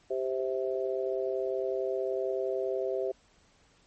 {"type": "harmonic tone", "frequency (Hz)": 130.81, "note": "C3", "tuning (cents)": 0, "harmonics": [3, 4, 5], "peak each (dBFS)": [-31, -33, -35], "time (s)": [0.1, 3.12], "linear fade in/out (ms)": 10, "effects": ["pink hiss -64 dBFS RMS until 3.86 s", "MP3 32 kbps"]}